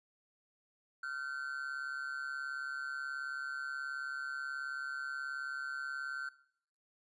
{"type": "ring-modulated tone", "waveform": "triangle", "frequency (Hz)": 1459, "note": "F#6", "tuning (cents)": -25, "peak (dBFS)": -33, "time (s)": [1.03, 6.29], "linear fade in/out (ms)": 5, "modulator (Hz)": 69.3, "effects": ["noise-tail reverb RT60 0.6 s tail -17 dB re dry", "resampled to 24000 Hz"]}